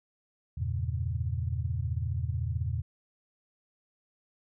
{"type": "chord", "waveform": "sine", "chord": "E diminished seventh", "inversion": "none", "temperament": "equal", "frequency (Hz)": [82.41, 98, 116.54, 138.59], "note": ["E2", "G2", "Bb2", "Db3"], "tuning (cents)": [0, 0, 0, 0], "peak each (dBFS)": [-32, -36, -33, -38], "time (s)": [0.57, 2.82], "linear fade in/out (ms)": 10, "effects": []}